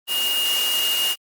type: tone in noise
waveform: sine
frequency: 2849 Hz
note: F7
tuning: 34 cents sharp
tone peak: -20 dBFS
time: 0.07-1.16 s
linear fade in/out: 50 ms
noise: white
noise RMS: -26 dBFS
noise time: 0.07-1.16 s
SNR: +3 dB
effects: high-pass 300 Hz 12 dB/octave + Opus 24 kbps